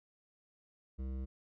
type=tone with hard clipping; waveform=triangle; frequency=65.41 Hz; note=C2; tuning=in tune; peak=-39 dBFS; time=0.98-1.26 s; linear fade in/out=20 ms; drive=16 dB; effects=none